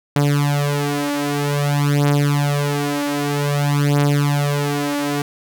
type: beating tone pair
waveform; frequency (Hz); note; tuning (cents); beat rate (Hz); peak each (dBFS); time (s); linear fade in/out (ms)
sawtooth; 144 / 144.52; D3 / D3; -34 / -27; 0.52; -15; 0.16-5.22; 2
effects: none